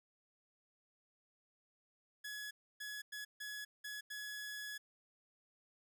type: tone bursts at uneven times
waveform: sawtooth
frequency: 1690 Hz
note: G#6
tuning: 30 cents sharp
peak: -40 dBFS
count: 6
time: 2.24-2.51 / 2.8-3.02 / 3.12-3.25 / 3.4-3.65 / 3.84-4.01 / 4.1-4.78 s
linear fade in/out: 10 ms
effects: none